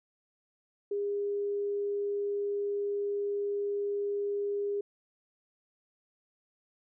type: tone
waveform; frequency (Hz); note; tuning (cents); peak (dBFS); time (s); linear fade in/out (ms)
sine; 406; G#4; -39; -29; 0.91-4.81; 5
effects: none